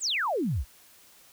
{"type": "exponential sweep", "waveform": "sine", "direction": "down", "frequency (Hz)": [8580, 49.11], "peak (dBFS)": -25, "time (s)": [0, 0.65], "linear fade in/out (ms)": 50, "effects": ["white hiss -56 dBFS RMS until 1.32 s"]}